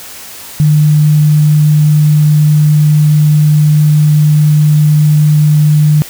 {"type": "tone", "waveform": "sine", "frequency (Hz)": 150.8, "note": "D3", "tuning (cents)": 46, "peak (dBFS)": -4, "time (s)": [0.6, 6.02], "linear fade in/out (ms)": 0, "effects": ["white hiss -29 dBFS RMS until 6.09 s"]}